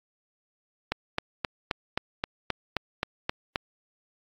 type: click train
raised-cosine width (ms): 0.3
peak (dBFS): -10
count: 11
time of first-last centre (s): 0.92-3.559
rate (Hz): 3.79
effects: AAC 48 kbps